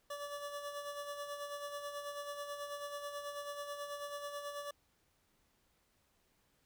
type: tone with tremolo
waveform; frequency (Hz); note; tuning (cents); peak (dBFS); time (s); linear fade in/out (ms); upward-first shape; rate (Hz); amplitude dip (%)
25% pulse; 577; D5; -31; -36; 0.1-4.71; 5; sine; 9.2; 50
effects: pink hiss -75 dBFS RMS until 6.65 s